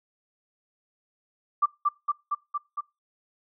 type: tone with echo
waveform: sine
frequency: 1174.7 Hz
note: D6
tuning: in tune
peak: -17 dBFS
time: 1.62-1.66 s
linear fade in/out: 10 ms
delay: 230 ms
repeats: 5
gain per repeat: -2 dB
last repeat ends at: 2.81 s
effects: noise-tail reverb RT60 0.3 s tail -26 dB re dry